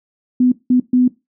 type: tone bursts at uneven times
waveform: sine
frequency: 250.4 Hz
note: B3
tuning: 24 cents sharp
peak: -9 dBFS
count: 3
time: 0.4-0.52 / 0.7-0.8 / 0.93-1.08 s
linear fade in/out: 5 ms
effects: noise-tail reverb RT60 0.2 s tail -18 dB re dry